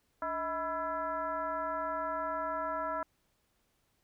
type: tone with frequency modulation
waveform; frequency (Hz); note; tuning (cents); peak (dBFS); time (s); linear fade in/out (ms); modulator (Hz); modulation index
sine; 987.8; B5; 0; -32; 0.22-3.03; 2; 349; 1.4
effects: pink hiss -75 dBFS RMS until 4.03 s